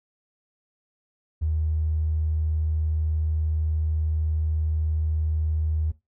triangle tone, 78.3 Hz, D#2, 11 cents sharp, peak -18 dBFS, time 1.41-5.92 s, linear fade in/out 20 ms, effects noise-tail reverb RT60 0.2 s tail -18 dB re dry + tanh soft clip ceiling -19 dBFS

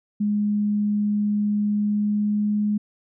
sine tone with pitch glide, 207.7 to 208.9 Hz, G#3 to G#3, 0 to +10 cents, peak -19 dBFS, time 0.2-2.78 s, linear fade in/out 10 ms, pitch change +10 cents, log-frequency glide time 1.69-2.56 s, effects none

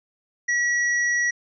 sine tone with tanh clipping, 1927 Hz, B6, 43 cents flat, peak -21 dBFS, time 0.48-1.31 s, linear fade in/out 10 ms, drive 18 dB, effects resampled to 16000 Hz

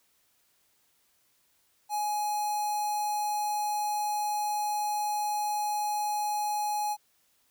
square tone with notch filter, 838 Hz, G#5, 15 cents sharp, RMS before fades -30 dBFS, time 1.89-6.97 s, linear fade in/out 50 ms, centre 2800 Hz, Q 1.2, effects white hiss -69 dBFS RMS until 7.5 s

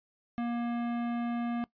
sine tone with hard clipping, 237 Hz, A#3, 29 cents sharp, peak -32 dBFS, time 0.38-1.64 s, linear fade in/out 0 ms, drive 16 dB, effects noise-tail reverb RT60 0.1 s tail -20 dB re dry + resampled to 11025 Hz

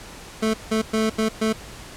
25% pulse tone bursts at uneven times, 219.6 Hz, A3, 3 cents flat, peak -15 dBFS, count 5, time 0.42-0.54 / 0.71-0.82 / 0.93-1.1 / 1.18-1.29 / 1.41-1.53 s, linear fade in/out 10 ms, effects pink hiss -40 dBFS RMS until 1.96 s + low-pass 10000 Hz 12 dB/octave

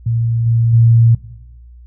sine tone with level steps, 115.7 Hz, A#2, 13 cents flat, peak -13 / -10 / -6 dBFS, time 0.06-1.15 s, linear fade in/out 5 ms, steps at 0.46 / 0.73 s, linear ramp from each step 5 ms, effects noise-tail reverb RT60 1.0 s tail -18 dB re dry + added 60 Hz sine -36 dBFS peak until 1.86 s

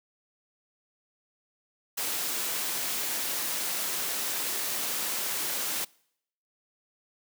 white noise, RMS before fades -31 dBFS, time 1.97-5.85 s, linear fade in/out 10 ms, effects noise-tail reverb RT60 0.7 s tail -25 dB re dry + high-pass 200 Hz 12 dB/octave

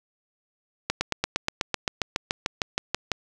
slowing click train, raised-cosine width 0.2 ms, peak -6 dBFS, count 17, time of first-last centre 0.9-3.117 s, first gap 110 ms, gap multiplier 1.03, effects none

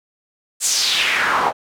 pink noise with band-pass filter sweep, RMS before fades -18 dBFS, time 0.6-1.53 s, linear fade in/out 50 ms, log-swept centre 8300 to 750 Hz, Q 2.9, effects none

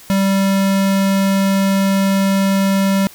square tone, 194.9 Hz, G3, 10 cents flat, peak -13 dBFS, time 0.1-3.07 s, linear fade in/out 0 ms, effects white hiss -41 dBFS RMS until 3.14 s

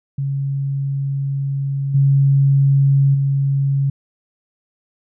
sine tone with level steps, 138.2 Hz, C#3, 5 cents flat, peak -18 / -10 / -14 dBFS, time 0.18-3.9 s, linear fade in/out 5 ms, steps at 1.94 / 3.14 s, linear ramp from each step 10 ms, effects none

